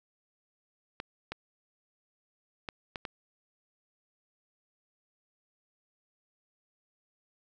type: clicks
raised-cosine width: 0.3 ms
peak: -20 dBFS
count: 5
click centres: 1.001 / 1.32 / 2.688 / 2.958 / 3.052 s
effects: none